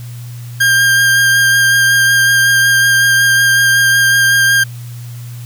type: tone with vibrato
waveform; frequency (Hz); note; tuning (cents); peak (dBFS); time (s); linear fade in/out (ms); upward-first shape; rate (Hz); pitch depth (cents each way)
40% pulse; 1600; G6; +35; -7; 0.6-4.64; 10; sine; 5.4; 14
effects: added 120 Hz sine -25 dBFS peak until 5.45 s + white hiss -40 dBFS RMS until 5.45 s